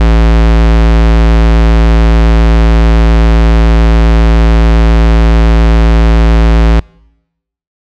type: tone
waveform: square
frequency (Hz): 55.8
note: A1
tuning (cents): +25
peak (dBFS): -4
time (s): 0-6.8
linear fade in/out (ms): 5
effects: noise-tail reverb RT60 0.9 s tail -26 dB re dry + low-pass 4000 Hz 12 dB/octave